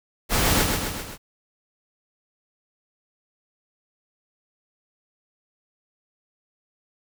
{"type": "noise with echo", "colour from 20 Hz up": "pink", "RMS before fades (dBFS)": -21, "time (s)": [0.29, 0.66], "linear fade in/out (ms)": 50, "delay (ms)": 130, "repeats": 4, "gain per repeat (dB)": -4, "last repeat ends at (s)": 1.18, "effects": []}